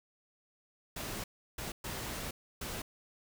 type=noise bursts at uneven times; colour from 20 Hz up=pink; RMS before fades=-40 dBFS; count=4; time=0.96-1.24 / 1.58-1.72 / 1.84-2.31 / 2.61-2.82 s; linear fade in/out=5 ms; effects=none